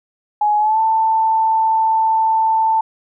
sine tone with pitch glide, 839 to 887.4 Hz, G#5 to A5, +17 to +14 cents, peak -12 dBFS, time 0.41-2.81 s, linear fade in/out 5 ms, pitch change +97 cents, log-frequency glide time 0.58-0.8 s, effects none

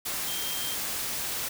sine tone in noise, 3175 Hz, G7, 21 cents sharp, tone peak -36 dBFS, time 0.27-0.75 s, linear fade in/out 10 ms, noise white, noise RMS -32 dBFS, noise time 0.05-1.49 s, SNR -7 dB, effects none

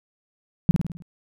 sine tone with echo, 170.3 Hz, F3, 43 cents flat, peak -10 dBFS, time 0.69-0.71 s, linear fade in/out 0 ms, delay 52 ms, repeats 6, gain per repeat -5 dB, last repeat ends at 1.022 s, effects none

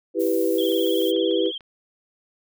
sine chord, E minor, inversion none, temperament equal, 329.6 / 392 / 493.9 Hz, E4 / G4 / B4, 0 / 0 / 0 cents, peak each -23 dBFS, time 0.14-1.52 s, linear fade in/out 50 ms
violet noise, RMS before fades -36 dBFS, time 0.19-1.12 s, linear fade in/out 20 ms
sine tone with vibrato, 3253 Hz, G#7, 37 cents flat, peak -29 dBFS, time 0.58-1.58 s, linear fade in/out 5 ms, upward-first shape sine, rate 18 Hz, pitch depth 67 cents each way
click train, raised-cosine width 0.3 ms, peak -32 dBFS, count 7, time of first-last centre 0.72-1.608 s, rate 6.76 Hz
effects none

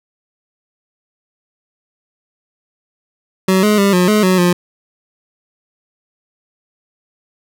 25% pulse tone with pitch steps, 188.5 / 210.9 / 199 / 179.8 / 212.3 / 185.3 / 176.8 Hz, F#3 / G#3 / G3 / F#3 / G#3 / F#3 / F3, +32 / +27 / +26 / -49 / +38 / +3 / +22 cents, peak -6 dBFS, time 3.48-4.53 s, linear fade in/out 5 ms, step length 150 ms, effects none

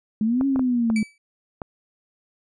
sine exponential two-way sweep, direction up then down, 210 to 277.2 to 212.9 Hz, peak -18 dBFS, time 0.21-1.03 s, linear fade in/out 2 ms, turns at 0.46 s
clicks, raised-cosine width 1 ms, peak -16 dBFS, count 5, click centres 0.411 / 0.56 / 0.594 / 0.901 / 1.618 s
40% pulse tone with exponential decay, 2300 Hz, D7, 37 cents flat, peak -24 dBFS, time 0.96-1.18 s, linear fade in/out 2 ms, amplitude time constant 46 ms
effects resampled to 22050 Hz

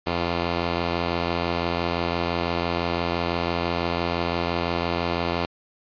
5% pulse tone pair together, 85.92 / 349.2 Hz, F2 / F4, -28 / 0 cents, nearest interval 2 octaves, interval 2428 cents, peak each -12 / -22 dBFS, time 0.06-5.46 s, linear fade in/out 10 ms, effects resampled to 11025 Hz

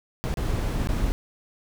brown noise with dropouts, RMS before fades -25 dBFS, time 0.24-1.12 s, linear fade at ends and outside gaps 0 ms, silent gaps 0.34-0.372 / 0.872-0.889 s, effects none

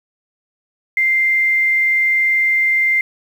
sine tone with quantisation, 2093 Hz, C7, in tune, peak -12 dBFS, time 0.97-3.01 s, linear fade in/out 2 ms, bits 7, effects none

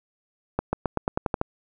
accelerating click train, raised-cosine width 1 ms, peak -9 dBFS, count 9, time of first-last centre 0.59-1.414 s, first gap 140 ms, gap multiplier 0.91, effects none

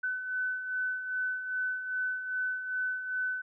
sine beating tone pair, 1506 / 1508.5 Hz, F#6 / F#6, +30 / +33 cents, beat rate 2.5 Hz, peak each -39 / -31 dBFS, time 0.03-3.42 s, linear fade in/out 10 ms, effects none

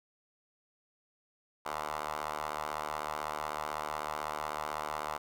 10% pulse ring-modulated tone, 76 Hz, D#2, 40 cents flat, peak -24 dBFS, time 1.65-5.18 s, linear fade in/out 10 ms, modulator 947 Hz, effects none

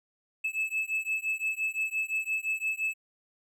triangle beating tone pair, 2605 / 2610.8 Hz, E7 / E7, -21 / -17 cents, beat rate 5.8 Hz, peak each -30 dBFS, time 0.44-2.94 s, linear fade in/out 10 ms, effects none

